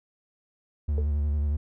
triangle tone with vibrato, 73.42 Hz, D2, in tune, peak -21 dBFS, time 0.88-1.57 s, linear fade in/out 10 ms, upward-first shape square, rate 11 Hz, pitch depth 36 cents each way
sine tone with exponential decay, 442.3 Hz, A4, 9 cents sharp, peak -28 dBFS, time 0.98-1.07 s, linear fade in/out 1 ms, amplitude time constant 19 ms
effects none

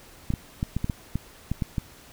clicks, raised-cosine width 5 ms, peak -13 dBFS, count 10, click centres 0.304 / 0.338 / 0.629 / 0.766 / 0.844 / 0.898 / 1.156 / 1.516 / 1.622 / 1.782 s, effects pink hiss -50 dBFS RMS until 2.12 s

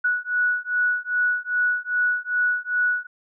sine beating tone pair, 1469 / 1471.5 Hz, F#6 / F#6, -13 / -10 cents, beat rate 2.5 Hz, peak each -23 dBFS, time 0.04-3.07 s, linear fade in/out 10 ms, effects none

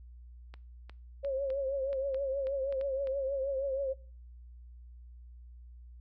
clicks, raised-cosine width 0.3 ms, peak -33 dBFS, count 10, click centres 0.54 / 0.896 / 1.248 / 1.503 / 1.93 / 2.145 / 2.47 / 2.725 / 2.812 / 3.072 s
sine tone with vibrato, 543 Hz, C#5, 36 cents flat, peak -30 dBFS, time 1.23-3.94 s, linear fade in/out 20 ms, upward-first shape triangle, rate 6.3 Hz, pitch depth 74 cents each way
effects noise-tail reverb RT60 0.4 s tail -22 dB re dry + added 60 Hz sine -48 dBFS peak until 6 s

